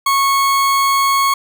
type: tone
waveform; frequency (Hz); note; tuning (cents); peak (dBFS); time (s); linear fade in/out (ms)
40% pulse; 1100; C#6; -14; -11; 0.06-1.34; 5
effects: none